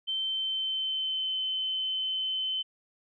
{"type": "tone with pitch glide", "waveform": "sine", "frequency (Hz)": [3100, 3061], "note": ["G7", "G7"], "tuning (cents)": [-20, -42], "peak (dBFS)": -28, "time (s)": [0.07, 2.63], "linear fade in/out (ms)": 20, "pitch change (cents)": -22, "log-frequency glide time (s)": [0.23, 1.34], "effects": []}